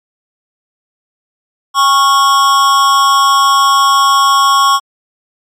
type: tone with amplitude modulation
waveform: square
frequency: 1100 Hz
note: C#6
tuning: 14 cents flat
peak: -4 dBFS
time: 1.74-4.8 s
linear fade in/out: 50 ms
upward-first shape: sine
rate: 294 Hz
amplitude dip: 65%
effects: low-pass 10000 Hz 12 dB/octave + MP3 96 kbps